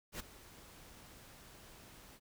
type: noise with ADSR envelope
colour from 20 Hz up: pink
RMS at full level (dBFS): -41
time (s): 0.12-2.2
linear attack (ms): 79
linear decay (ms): 9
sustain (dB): -16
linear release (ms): 49
effects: none